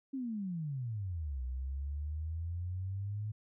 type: exponential two-way sweep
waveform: sine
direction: down then up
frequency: 277.2 to 62.2 to 108.2 Hz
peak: -35 dBFS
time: 0.13-3.32 s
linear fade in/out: 10 ms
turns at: 1.43 s
effects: none